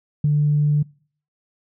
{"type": "tone with ADSR envelope", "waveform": "sine", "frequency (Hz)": 147.9, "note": "D3", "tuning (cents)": 13, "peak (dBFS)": -12, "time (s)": [0.24, 0.83], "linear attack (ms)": 5, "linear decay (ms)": 15, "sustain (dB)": -2, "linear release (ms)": 10, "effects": ["noise-tail reverb RT60 0.5 s tail -25 dB re dry", "tanh soft clip ceiling -9 dBFS"]}